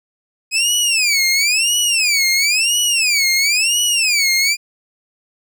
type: tone with vibrato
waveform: 20% pulse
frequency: 2500 Hz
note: D#7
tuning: 8 cents sharp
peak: -8 dBFS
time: 0.51-4.57 s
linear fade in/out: 50 ms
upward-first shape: sine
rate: 0.98 Hz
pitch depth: 280 cents each way
effects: none